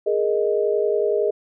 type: chord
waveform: sine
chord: Ab suspended second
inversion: none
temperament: equal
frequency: 415.3 / 466.2 / 622.3 Hz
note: Ab4 / Bb4 / Eb5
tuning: 0 / 0 / 0 cents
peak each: -20 / -23 / -24 dBFS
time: 0.06-1.31 s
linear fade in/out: 10 ms
effects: none